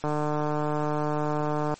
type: click train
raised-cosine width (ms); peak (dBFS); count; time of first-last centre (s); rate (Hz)
1; -14; 256; 0.04-1.74; 150
effects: white hiss -50 dBFS RMS until 1.79 s + MP3 32 kbps